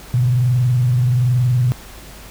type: tone with frequency modulation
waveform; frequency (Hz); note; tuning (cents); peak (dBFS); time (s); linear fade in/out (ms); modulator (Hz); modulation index
sine; 123.9; B2; +6; -12; 0.14-1.72; 0; 21.2; 0.36
effects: added 50 Hz sine -39 dBFS peak until 2.3 s + pink hiss -39 dBFS RMS until 2.3 s